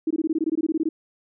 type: tone bursts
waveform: sine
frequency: 319.2 Hz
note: D#4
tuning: 44 cents sharp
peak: -19 dBFS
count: 15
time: 0.07-0.89 s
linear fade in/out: 5 ms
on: 36 ms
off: 20 ms
effects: none